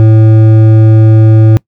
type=tone with hard clipping; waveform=triangle; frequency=110 Hz; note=A2; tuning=in tune; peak=-3 dBFS; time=0-1.57 s; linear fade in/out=0 ms; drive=13 dB; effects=noise-tail reverb RT60 0.1 s tail -23 dB re dry